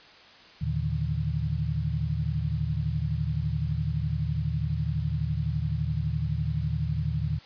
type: tone cluster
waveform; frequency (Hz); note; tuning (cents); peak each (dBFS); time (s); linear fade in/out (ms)
sine; 78 / 114.9 / 146.4 / 158.3; D#2 / A#2 / D3 / D#3; +5 / -25 / -5 / +30; -31; 0.61-7.39; 10
effects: white hiss -51 dBFS RMS until 7.45 s + resampled to 11025 Hz